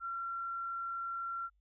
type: tone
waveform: sine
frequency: 1366 Hz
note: F6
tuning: 39 cents flat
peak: -36 dBFS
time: 0-1.5 s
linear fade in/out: 50 ms
effects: added 50 Hz sine -69 dBFS peak until 1.6 s